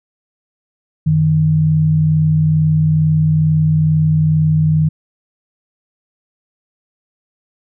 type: tone pair together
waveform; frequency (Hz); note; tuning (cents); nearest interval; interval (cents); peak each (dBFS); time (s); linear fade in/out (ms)
sine; 93.2 / 155.46; F#2 / D#3; +13 / -1; major sixth; 886; -20 / -10; 1.06-4.89; 10
effects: none